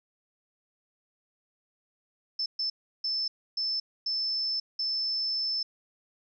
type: tone bursts at uneven times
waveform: sine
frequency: 5274 Hz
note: E8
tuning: in tune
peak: -27 dBFS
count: 6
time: 2.39-2.46 / 2.59-2.7 / 3.04-3.28 / 3.57-3.8 / 4.06-4.6 / 4.79-5.63 s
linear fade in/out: 5 ms
effects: none